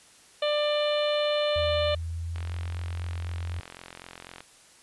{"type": "harmonic tone", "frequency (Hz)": 594, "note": "D5", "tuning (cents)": 20, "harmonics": [1, 2, 3, 4, 5, 6, 7], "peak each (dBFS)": [-24, -35, -39, -38, -34, -35, -40], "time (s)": [0.42, 1.95], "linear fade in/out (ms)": 5}
{"type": "tone with pitch glide", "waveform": "sine", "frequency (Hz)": [81.7, 85.71], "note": ["E2", "F2"], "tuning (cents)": [-15, -32], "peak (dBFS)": -30, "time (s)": [1.56, 3.6], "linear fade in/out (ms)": 0, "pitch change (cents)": 83, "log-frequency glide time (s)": [1.84, 2.65]}
{"type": "click train", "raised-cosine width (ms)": 0.3, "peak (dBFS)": -25, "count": 91, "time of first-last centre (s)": [2.36, 4.405], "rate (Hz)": 44}
{"effects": ["white hiss -55 dBFS RMS until 4.82 s", "resampled to 24000 Hz"]}